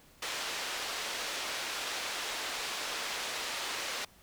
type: band-pass noise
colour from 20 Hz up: white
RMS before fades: -37 dBFS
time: 0.22-4.05 s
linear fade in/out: 5 ms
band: 400 to 4500 Hz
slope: 12 dB/octave
effects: pink hiss -60 dBFS RMS until 4.22 s